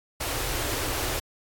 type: band-stop noise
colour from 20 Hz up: pink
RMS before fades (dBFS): -29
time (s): 0.2-1.2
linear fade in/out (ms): 10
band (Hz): 140 to 260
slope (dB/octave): 96
effects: AAC 64 kbps